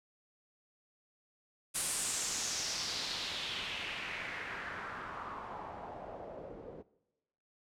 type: noise with low-pass filter sweep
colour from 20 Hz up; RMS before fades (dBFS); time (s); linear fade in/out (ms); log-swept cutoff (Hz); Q
white; -40; 1.74-6.83; 20; 10000 to 440; 2.7
effects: noise-tail reverb RT60 1.0 s tail -20 dB re dry